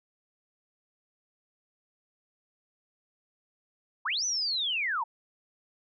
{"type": "linear two-way sweep", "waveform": "sine", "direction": "up then down", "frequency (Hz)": [830.6, 6100, 830.6], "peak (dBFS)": -27, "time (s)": [4.05, 5.04], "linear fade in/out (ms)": 10, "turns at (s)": 4.25, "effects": []}